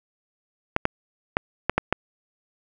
clicks, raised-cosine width 0.5 ms, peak -4 dBFS, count 6, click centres 0.764 / 0.854 / 1.369 / 1.696 / 1.78 / 1.926 s, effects none

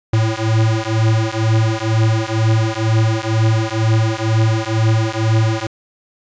square beating tone pair, 110 / 112.1 Hz, A2 / A2, 0 / +33 cents, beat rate 2.1 Hz, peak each -17 dBFS, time 0.13-5.67 s, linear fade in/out 5 ms, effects resampled to 16000 Hz + 8-bit

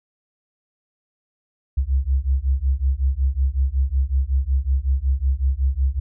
sine beating tone pair, 64.4 / 69.8 Hz, C2 / C#2, -27 / +13 cents, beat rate 5.4 Hz, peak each -20 dBFS, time 1.77-6 s, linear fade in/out 10 ms, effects none

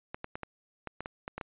clicks, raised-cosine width 0.5 ms, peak -22 dBFS, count 10, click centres 0.145 / 0.244 / 0.355 / 0.433 / 0.873 / 1.006 / 1.059 / 1.279 / 1.38 / 1.412 s, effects resampled to 8000 Hz

